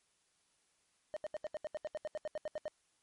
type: tone bursts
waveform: triangle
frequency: 612 Hz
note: D#5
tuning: 29 cents flat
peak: -34 dBFS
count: 16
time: 1.14-2.68 s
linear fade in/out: 0 ms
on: 25 ms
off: 76 ms
effects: white hiss -75 dBFS RMS until 3.02 s + MP3 48 kbps